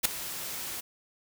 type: noise with ADSR envelope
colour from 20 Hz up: white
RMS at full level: -21 dBFS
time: 0.03-0.81 s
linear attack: 22 ms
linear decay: 6 ms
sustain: -16 dB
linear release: 13 ms
effects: none